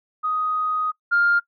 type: tone pair in turn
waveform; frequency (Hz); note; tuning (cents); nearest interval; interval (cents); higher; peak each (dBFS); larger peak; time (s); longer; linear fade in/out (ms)
sine; 1250 / 1403.1; D#6 / F6; +8 / +8; major second; 200; second; -20 / -14; second; 0.23-0.92 / 1.11-1.4; first; 20
effects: noise-tail reverb RT60 0.1 s tail -22 dB re dry + tanh soft clip ceiling -10 dBFS